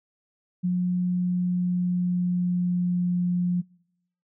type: tone with pitch glide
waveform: sine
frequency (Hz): 179.6 to 177.54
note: F3 to F3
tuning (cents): +49 to +29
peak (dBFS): -21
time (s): 0.63-3.62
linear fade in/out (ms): 20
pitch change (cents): -20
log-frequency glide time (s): 0.98-3.18
effects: noise-tail reverb RT60 0.8 s tail -26 dB re dry